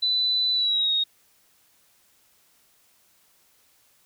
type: tone with pitch glide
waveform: sine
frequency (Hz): 3992 to 3746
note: B7 to A#7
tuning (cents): +18 to +8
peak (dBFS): -20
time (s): 0.02-1.04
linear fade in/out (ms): 10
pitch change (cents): -110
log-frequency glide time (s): 0.53-0.93
effects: white hiss -62 dBFS RMS until 4.05 s